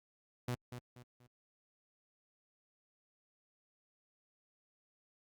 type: tone with echo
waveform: sawtooth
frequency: 123 Hz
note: B2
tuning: 7 cents flat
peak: -31 dBFS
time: 0.48-0.55 s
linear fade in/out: 5 ms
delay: 240 ms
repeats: 3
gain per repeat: -9 dB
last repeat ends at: 1.27 s
effects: Opus 48 kbps